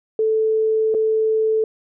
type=tone with dropouts; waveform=sine; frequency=438.9 Hz; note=A4; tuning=4 cents flat; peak=-15 dBFS; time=0.19-1.64 s; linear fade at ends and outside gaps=2 ms; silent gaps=0.942-0.947 s; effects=none